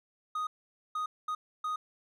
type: tone bursts at uneven times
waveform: triangle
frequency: 1244.5 Hz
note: D#6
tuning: in tune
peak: -29 dBFS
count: 4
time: 0.35-0.47 / 0.95-1.06 / 1.28-1.35 / 1.64-1.76 s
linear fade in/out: 5 ms
effects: none